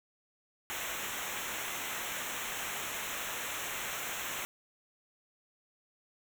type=noise with comb filter; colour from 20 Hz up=pink; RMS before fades=-38 dBFS; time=0.7-4.45 s; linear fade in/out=0 ms; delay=0.21 ms; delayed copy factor=-0.9; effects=none